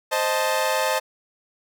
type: chord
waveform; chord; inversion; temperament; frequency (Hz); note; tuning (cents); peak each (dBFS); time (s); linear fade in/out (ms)
sawtooth; A diminished; first; equal; 523.3 / 622.3 / 880; C5 / Eb5 / A5; 0 / 0 / 0; -21; 0.11-1; 20
effects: none